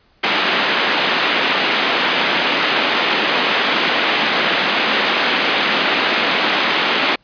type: band-pass noise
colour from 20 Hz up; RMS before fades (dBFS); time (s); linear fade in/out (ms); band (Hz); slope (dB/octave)
white; -17; 0.23-7.16; 10; 200 to 3400; 24
effects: pink hiss -56 dBFS RMS until 7.23 s + resampled to 11025 Hz